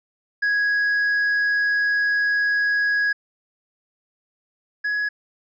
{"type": "tone pair in turn", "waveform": "triangle", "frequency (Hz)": [1661.2, 1677.6], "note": ["G#6", "G#6"], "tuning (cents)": [0, 17], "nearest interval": "unison", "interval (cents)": 17, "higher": "second", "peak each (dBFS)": [-16, -19], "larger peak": "first", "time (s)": [[0.42, 3.13], [4.84, 5.09]], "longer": "first", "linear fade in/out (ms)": 10, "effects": ["resampled to 16000 Hz"]}